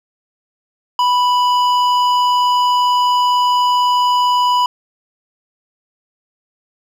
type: tone with hard clipping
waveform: sine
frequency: 987.8 Hz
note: B5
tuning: in tune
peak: -13 dBFS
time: 0.99-4.66 s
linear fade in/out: 2 ms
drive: 10 dB
effects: none